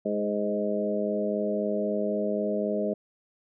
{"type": "harmonic tone with a mistuned harmonic", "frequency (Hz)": 103.83, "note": "G#2", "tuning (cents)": 0, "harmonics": [2, 3, 4, 5, 6], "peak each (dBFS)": [-30, -36, -31, -33, -30], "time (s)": [0.05, 2.94], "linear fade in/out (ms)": 10, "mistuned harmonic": 3, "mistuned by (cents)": 17, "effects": []}